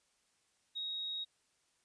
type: tone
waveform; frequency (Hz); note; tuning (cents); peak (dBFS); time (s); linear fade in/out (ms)
sine; 3776; A#7; +22; -37; 0.75-1.25; 20
effects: white hiss -75 dBFS RMS until 1.84 s + resampled to 22050 Hz